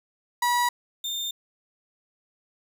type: tone pair in turn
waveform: 35% pulse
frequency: 969 / 3616 Hz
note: B5 / A7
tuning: -33 / +47 cents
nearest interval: octave + major seventh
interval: 2280 cents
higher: second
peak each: -19 / -26 dBFS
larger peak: first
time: 0.42-0.69 / 1.04-1.31 s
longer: neither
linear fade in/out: 5 ms
effects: none